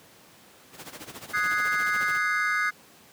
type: noise with tremolo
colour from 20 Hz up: pink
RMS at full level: -38 dBFS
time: 0.72-2.2 s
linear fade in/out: 50 ms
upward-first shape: sine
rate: 14 Hz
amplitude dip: 80%
type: chord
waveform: triangle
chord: Ab dominant seventh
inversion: second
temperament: equal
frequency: 1244.5 / 1480 / 1661.2 / 2093 Hz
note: Eb6 / Gb6 / Ab6 / C7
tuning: 0 / 0 / 0 / 0 cents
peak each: -27 dBFS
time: 1.33-2.71 s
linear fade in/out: 20 ms
effects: pink hiss -53 dBFS RMS until 3.12 s + high-pass 150 Hz 12 dB/octave